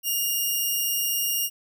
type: tone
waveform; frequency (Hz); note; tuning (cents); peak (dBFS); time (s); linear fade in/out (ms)
5% pulse; 2832; F7; +23; -14; 0.03-1.5; 50
effects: none